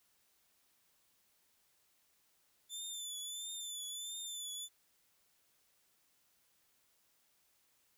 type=tone with vibrato; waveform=20% pulse; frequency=3519 Hz; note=A7; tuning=in tune; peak=-36 dBFS; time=2.69-4.69 s; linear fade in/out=50 ms; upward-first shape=triangle; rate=1.5 Hz; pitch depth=62 cents each way; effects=white hiss -74 dBFS RMS until 7.97 s

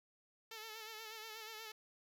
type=tone with vibrato; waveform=5% pulse; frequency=440 Hz; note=A4; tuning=in tune; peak=-36 dBFS; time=0.51-1.72 s; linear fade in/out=5 ms; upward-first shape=sine; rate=8.3 Hz; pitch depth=50 cents each way; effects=none

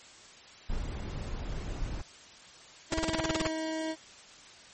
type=noise; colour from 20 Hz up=brown; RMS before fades=-35 dBFS; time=0.69-2.02 s; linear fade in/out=10 ms
type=tone with pitch glide; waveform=25% pulse; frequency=322.5 to 318.2 Hz; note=E4 to D#4; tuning=-38 to +39 cents; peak=-28 dBFS; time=2.9-3.96 s; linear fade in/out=50 ms; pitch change=-23 cents; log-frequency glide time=3.19-3.46 s
type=noise bursts; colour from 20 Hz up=pink; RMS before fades=-29 dBFS; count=11; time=2.92-3.471 s; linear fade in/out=2 ms; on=21 ms; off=32 ms
effects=white hiss -52 dBFS RMS until 4.73 s + MP3 32 kbps

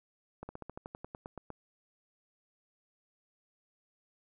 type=slowing click train; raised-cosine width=1 ms; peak=-28 dBFS; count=13; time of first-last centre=0.43-1.503 s; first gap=60 ms; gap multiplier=1.07; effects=none

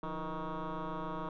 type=tone with frequency modulation; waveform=sine; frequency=466.5 Hz; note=A#4; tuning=1 cent sharp; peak=-33 dBFS; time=0.03-1.29 s; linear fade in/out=2 ms; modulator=160 Hz; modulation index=4.8; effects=tanh soft clip ceiling -35 dBFS

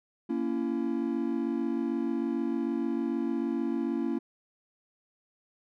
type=chord; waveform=triangle; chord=A# diminished; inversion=none; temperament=just; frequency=233.1 / 279.7 / 335.6 Hz; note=A#3 / C#4 / E4; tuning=0 / +16 / +31 cents; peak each=-30 dBFS; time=0.29-4.19 s; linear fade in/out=10 ms; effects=none

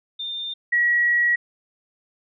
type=tone pair in turn; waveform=sine; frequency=3608 / 1916.7 Hz; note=A7 / A#6; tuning=+43 / +48 cents; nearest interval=major seventh; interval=1095 cents; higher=first; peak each=-27 / -16 dBFS; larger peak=second; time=0.19-0.54 / 0.72-1.36 s; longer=second; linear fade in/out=10 ms; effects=none

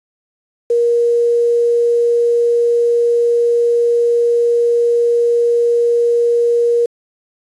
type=tone with quantisation; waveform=sine; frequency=472.9 Hz; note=A#4; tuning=25 cents sharp; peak=-10 dBFS; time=0.7-6.86 s; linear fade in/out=5 ms; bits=6; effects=resampled to 24000 Hz

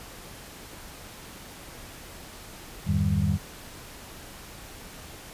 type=tone cluster; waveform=sine; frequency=83.4 / 101.3 / 152.5 / 195.2 Hz; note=E2 / G#2 / D#3 / G3; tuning=+21 / -43 / -34 / -7 cents; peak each=-27 dBFS; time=2.85-3.39 s; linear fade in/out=50 ms; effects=pink hiss -44 dBFS RMS until 5.33 s + resampled to 32000 Hz

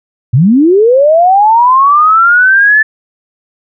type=linear sweep; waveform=sine; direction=up; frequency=108.8 to 1760 Hz; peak=-3 dBFS; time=0.33-2.83 s; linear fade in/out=10 ms; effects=none

